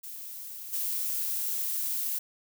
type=noise with level steps; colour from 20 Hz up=violet; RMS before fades=-41 / -31 dBFS; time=0.03-2.19 s; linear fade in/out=10 ms; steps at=0.72 s; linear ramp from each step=20 ms; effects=none